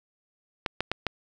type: clicks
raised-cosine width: 0.3 ms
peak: -10 dBFS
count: 4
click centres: 0.662 / 0.806 / 0.916 / 1.067 s
effects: none